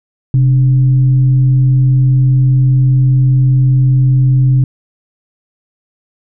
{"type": "tone with frequency modulation", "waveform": "sine", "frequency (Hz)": 130, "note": "C3", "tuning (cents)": -11, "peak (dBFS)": -6, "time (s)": [0.34, 4.64], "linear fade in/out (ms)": 2, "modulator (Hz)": 165, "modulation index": 0.22, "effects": []}